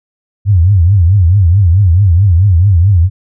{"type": "tone with vibrato", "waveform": "sine", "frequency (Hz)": 92.2, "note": "F#2", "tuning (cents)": -6, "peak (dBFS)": -4, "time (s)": [0.45, 3.1], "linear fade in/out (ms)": 50, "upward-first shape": "triangle", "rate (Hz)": 4.6, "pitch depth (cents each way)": 250, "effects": []}